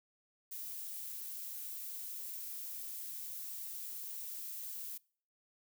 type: noise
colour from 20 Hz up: violet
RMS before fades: -44 dBFS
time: 0.51-4.98 s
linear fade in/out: 10 ms
effects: noise-tail reverb RT60 0.5 s tail -25 dB re dry